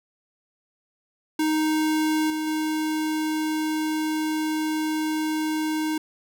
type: tone with level steps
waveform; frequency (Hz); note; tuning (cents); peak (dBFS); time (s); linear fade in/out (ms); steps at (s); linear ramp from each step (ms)
square; 311.2; D#4; 0; -21 / -26 / -24; 1.39-5.98; 5; 2.3 / 2.47; 2
effects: none